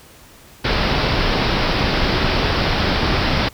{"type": "low-pass noise", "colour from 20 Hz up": "pink", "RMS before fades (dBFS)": -18, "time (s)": [0.64, 3.49], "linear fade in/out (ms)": 10, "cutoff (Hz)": 5300, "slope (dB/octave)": 96, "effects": ["pink hiss -45 dBFS RMS until 3.53 s"]}